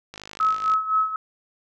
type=click train; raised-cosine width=0.2 ms; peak=-20 dBFS; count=32; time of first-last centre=0.14-0.737 s; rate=51.9 Hz
type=tone with tremolo; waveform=sine; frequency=1288 Hz; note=E6; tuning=41 cents flat; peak=-16 dBFS; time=0.4-1.16 s; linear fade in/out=2 ms; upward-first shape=sine; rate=3.9 Hz; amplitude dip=75%
effects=none